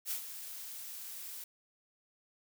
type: noise with ADSR envelope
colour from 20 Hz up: blue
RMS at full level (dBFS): -35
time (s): 0.05-1.44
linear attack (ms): 58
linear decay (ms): 99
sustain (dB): -10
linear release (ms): 4
effects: none